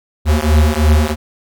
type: beating tone pair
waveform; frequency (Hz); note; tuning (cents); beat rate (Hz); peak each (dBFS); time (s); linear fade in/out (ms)
square; 74.8 / 77.8; D2 / D#2; +32 / 0; 3; -13; 0.25-1.16; 50
effects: none